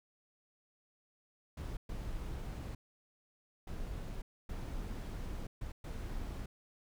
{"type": "noise bursts at uneven times", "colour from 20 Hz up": "brown", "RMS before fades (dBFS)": -41, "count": 6, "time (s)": [[1.57, 1.77], [1.89, 2.75], [3.67, 4.22], [4.49, 5.47], [5.61, 5.72], [5.84, 6.46]], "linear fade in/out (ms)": 5, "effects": []}